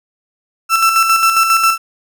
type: tone with tremolo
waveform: 35% pulse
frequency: 1334 Hz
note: E6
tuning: 20 cents sharp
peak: -6 dBFS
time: 0.69-1.78 s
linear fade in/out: 50 ms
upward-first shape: square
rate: 7.4 Hz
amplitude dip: 45%
effects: none